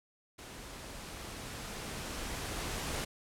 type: noise with level ramp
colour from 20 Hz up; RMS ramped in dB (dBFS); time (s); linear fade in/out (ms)
pink; -48 to -36; 0.38-3.05; 10
effects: low-pass 11000 Hz 12 dB/octave